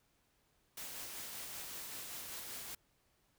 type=noise with tremolo; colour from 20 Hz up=white; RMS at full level=-45 dBFS; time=0.77-2.75 s; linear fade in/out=5 ms; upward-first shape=sine; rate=5.2 Hz; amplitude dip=25%; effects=pink hiss -75 dBFS RMS until 3.38 s